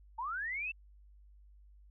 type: linear sweep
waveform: sine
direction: up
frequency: 868 to 2710 Hz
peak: -35 dBFS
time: 0.18-0.72 s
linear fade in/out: 10 ms
effects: added 50 Hz sine -56 dBFS peak until 1.9 s